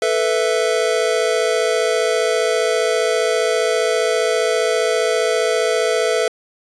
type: chord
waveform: square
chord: A suspended second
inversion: none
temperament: just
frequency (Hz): 440 / 495 / 660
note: A4 / B4 / E5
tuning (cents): 0 / +4 / +2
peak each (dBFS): -20 / -21 / -21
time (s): 0.02-6.28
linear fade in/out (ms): 2
effects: resampled to 22050 Hz